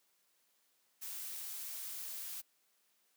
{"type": "noise", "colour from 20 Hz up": "blue", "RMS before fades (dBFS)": -44, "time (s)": [1.01, 2.42], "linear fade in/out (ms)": 20, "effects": ["white hiss -75 dBFS RMS until 3.16 s", "high-pass 200 Hz 12 dB/octave"]}